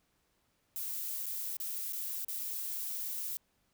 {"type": "noise with dropouts", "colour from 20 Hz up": "violet", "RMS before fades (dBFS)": -38, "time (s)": [0.76, 3.37], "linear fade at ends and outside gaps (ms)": 0, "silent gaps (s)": [[1.258, 1.264], [1.568, 1.601], [1.924, 1.932], [2.247, 2.284]], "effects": ["pink hiss -75 dBFS RMS until 3.73 s"]}